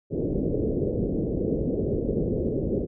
white low-pass noise, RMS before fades -26 dBFS, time 0.1-2.87 s, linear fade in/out 50 ms, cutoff 500 Hz, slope 48 dB/octave, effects none

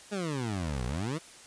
20% pulse exponential two-way sweep, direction down then up, 213.4 to 58.2 to 173.1 Hz, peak -26 dBFS, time 0.11-1.19 s, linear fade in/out 20 ms, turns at 0.85 s, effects white hiss -51 dBFS RMS until 1.46 s + resampled to 22050 Hz

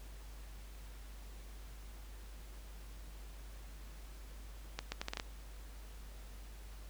accelerating click train, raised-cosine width 0.2 ms, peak -20 dBFS, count 7, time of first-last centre 4.79-5.199 s, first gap 130 ms, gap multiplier 0.73, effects added 50 Hz sine -48 dBFS peak until 6.89 s + pink hiss -59 dBFS RMS until 6.89 s

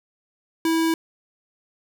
square tone, 326.3 Hz, E4, 18 cents flat, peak -19 dBFS, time 0.65-0.94 s, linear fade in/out 2 ms, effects none

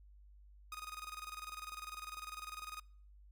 sawtooth tone with tremolo, 1244.5 Hz, D#6, in tune, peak -39 dBFS, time 0.72-2.8 s, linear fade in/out 2 ms, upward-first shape square, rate 20 Hz, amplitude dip 70%, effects noise-tail reverb RT60 0.6 s tail -26 dB re dry + added 50 Hz sine -57 dBFS peak until 3.31 s

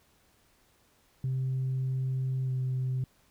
sine tone with pitch glide, 130.81 to 129.08 Hz, C3 to C3, 0 to -23 cents, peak -26 dBFS, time 1.24-3.04 s, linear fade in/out 2 ms, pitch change -23 cents, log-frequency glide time 2.45-2.51 s, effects tanh soft clip ceiling -25 dBFS + pink hiss -66 dBFS RMS until 3.3 s

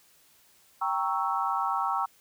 sine chord, G diminished seventh, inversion none, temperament equal, 784 / 932.3 / 1108.7 / 1318.5 Hz, G5 / Bb5 / Db6 / Fb6, 0 / 0 / 0 / 0 cents, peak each -31 dBFS, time 0.81-2.06 s, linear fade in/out 10 ms, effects white hiss -61 dBFS RMS until 2.2 s

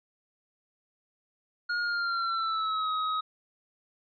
square tone with pitch glide, 1430 to 1266.6 Hz, F6 to D#6, +41 to +30 cents, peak -28 dBFS, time 1.69-3.21 s, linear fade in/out 10 ms, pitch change -211 cents, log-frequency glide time 1.8-2.9 s, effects resampled to 11025 Hz

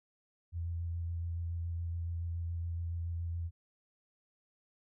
sine tone with vibrato, 84.7 Hz, E2, 48 cents sharp, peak -34 dBFS, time 0.52-3.51 s, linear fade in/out 50 ms, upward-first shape square, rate 7.1 Hz, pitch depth 13 cents each way, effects none

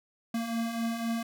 square beating tone pair, 226.9 / 230.8 Hz, A#3 / A#3, -47 / -17 cents, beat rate 3.9 Hz, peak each -38 / -31 dBFS, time 0.34-1.23 s, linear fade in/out 5 ms, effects none

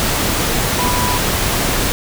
sine tone in noise, 987 Hz, B5, 1 cent flat, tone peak -19 dBFS, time 0.79-1.17 s, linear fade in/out 0 ms, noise pink, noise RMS -17 dBFS, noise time 0-1.92 s, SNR -5 dB, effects none

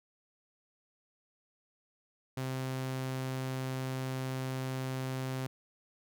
sawtooth tone, 130.81 Hz, C3, in tune, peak -30 dBFS, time 2.37-5.47 s, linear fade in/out 5 ms, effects none

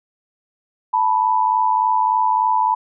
sine tone pair together, 880 / 983.4 Hz, A5 / B5, 0 / -8 cents, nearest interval major second, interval 192 cents, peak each -18 / -16 dBFS, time 0.93-2.75 s, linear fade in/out 10 ms, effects none

